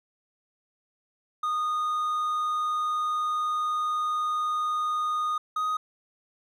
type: tone pair in turn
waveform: triangle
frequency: 1232 / 1249.9 Hz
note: D#6 / D#6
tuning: -17 / +7 cents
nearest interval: unison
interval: 24 cents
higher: second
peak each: -23 dBFS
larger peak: neither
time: 1.43-5.38 / 5.56-5.77 s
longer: first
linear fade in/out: 5 ms
effects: none